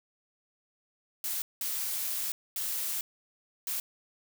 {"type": "noise bursts at uneven times", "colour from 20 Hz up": "blue", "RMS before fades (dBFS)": -33, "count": 4, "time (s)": [[1.24, 1.42], [1.61, 2.32], [2.56, 3.01], [3.67, 3.8]], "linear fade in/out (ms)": 2, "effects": []}